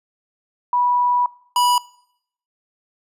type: tone pair in turn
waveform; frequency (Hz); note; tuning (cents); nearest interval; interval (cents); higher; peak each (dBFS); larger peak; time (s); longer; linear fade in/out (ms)
sine / square; 979 / 979; B5 / B5; -15 / -15; unison; 0; neither; -15; neither; 0.73-1.26 / 1.56-1.78; first; 2
effects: noise-tail reverb RT60 0.7 s tail -21 dB re dry + resampled to 32000 Hz